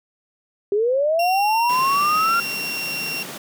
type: linear sweep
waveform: sine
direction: up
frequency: 392 to 1396.9 Hz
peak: -16 dBFS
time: 0.72-2.4 s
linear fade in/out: 2 ms
type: tone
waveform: 30% pulse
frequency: 2744 Hz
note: F7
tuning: 31 cents flat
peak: -22 dBFS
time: 1.19-3.23 s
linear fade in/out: 5 ms
type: high-pass noise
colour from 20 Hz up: pink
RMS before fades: -34 dBFS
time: 1.69-3.38 s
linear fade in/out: 5 ms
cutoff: 140 Hz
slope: 48 dB/octave
effects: none